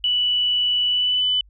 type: tone with pitch glide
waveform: sine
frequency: 2960 to 3000 Hz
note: F#7 to F#7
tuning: 0 to +23 cents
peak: -17 dBFS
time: 0.04-1.41 s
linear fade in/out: 2 ms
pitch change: +23 cents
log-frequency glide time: 0.89-1.24 s
effects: added 50 Hz sine -48 dBFS peak until 1.49 s